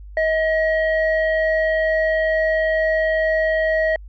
sine tone pair together, 635 / 1902.8 Hz, D#5 / A#6, +35 / +35 cents, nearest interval octave + perfect fifth, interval 1900 cents, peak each -16 / -20 dBFS, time 0.17-3.96 s, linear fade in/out 2 ms, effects tanh soft clip ceiling -11 dBFS + added 50 Hz sine -35 dBFS peak until 4.08 s

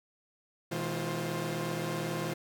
sawtooth tone cluster, 122.9 / 160.7 / 208.5 / 350.1 / 527 Hz, B2 / E3 / G#3 / F4 / C5, -8 / -44 / +7 / +4 / +12 cents, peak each -37 / -32 / -38 / -34 / -36 dBFS, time 0.71-2.34 s, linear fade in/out 10 ms, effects none

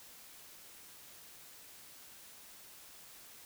silence, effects white hiss -55 dBFS RMS until 3.45 s

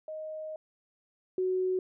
sine tone pair in turn, 624 / 371 Hz, D#5 / F#4, +5 / +5 cents, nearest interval major sixth, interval 900 cents, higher first, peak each -36 / -26 dBFS, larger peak second, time 0.08-0.56 / 1.38-1.79 s, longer first, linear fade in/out 2 ms, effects none

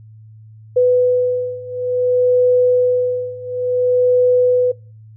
sine beating tone pair, 497.5 / 498.07 Hz, B4 / B4, +13 / +15 cents, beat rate 0.57 Hz, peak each -16 / -14 dBFS, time 0.76-4.72 s, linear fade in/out 10 ms, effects noise-tail reverb RT60 0.4 s tail -24 dB re dry + added 109 Hz sine -38 dBFS peak until 5.16 s

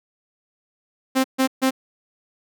sawtooth tone bursts, 263 Hz, C4, 9 cents sharp, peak -12 dBFS, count 3, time 1.15-1.709 s, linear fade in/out 20 ms, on 93 ms, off 140 ms, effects none

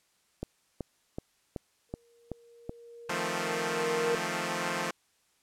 click train, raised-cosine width 2 ms, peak -21 dBFS, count 7, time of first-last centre 0.43-2.694 s, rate 2.65 Hz
sine tone with exponential growth, 469.8 Hz, A#4, 13 cents sharp, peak -25 dBFS, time 1.89-4.15 s, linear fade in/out 1 ms, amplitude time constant 490 ms
5% pulse chord, F dominant seventh, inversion third, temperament equal, 155.56 / 174.61 / 220 / 261.6 Hz, Eb3 / F3 / A3 / C4, 0 / 0 / 0 / 0 cents, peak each -27 / -23 / -24 / -28 dBFS, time 3.09-4.91 s, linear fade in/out 5 ms
effects white hiss -70 dBFS RMS until 5.42 s + low-pass 10000 Hz 12 dB/octave

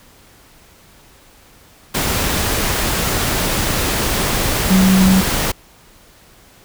sine tone in noise, 188.8 Hz, F#3, 35 cents sharp, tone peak -9 dBFS, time 4.7-5.21 s, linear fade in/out 10 ms, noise pink, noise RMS -18 dBFS, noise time 1.94-5.52 s, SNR +6 dB, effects pink hiss -47 dBFS RMS until 6.64 s

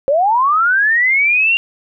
sine linear sweep, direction up, 525 to 2800 Hz, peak -10 dBFS, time 0.08-1.57 s, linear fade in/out 0 ms, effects none

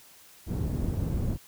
white low-pass noise, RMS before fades -29 dBFS, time 0.46-1.38 s, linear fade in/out 50 ms, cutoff 150 Hz, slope 12 dB/octave, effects white hiss -54 dBFS RMS until 1.47 s

